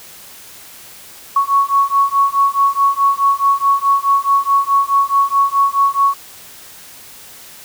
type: beating tone pair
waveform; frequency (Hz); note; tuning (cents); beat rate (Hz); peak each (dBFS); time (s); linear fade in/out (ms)
sine; 1108.7 / 1113.4; C#6 / C#6; 0 / +7; 4.7; -14; 1.36-6.14; 5
effects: white hiss -38 dBFS RMS until 7.64 s